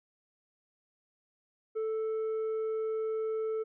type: tone with tanh clipping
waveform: sine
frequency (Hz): 440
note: A4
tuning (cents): 0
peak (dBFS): -31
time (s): 1.75-3.64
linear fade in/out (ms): 20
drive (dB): 4
effects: none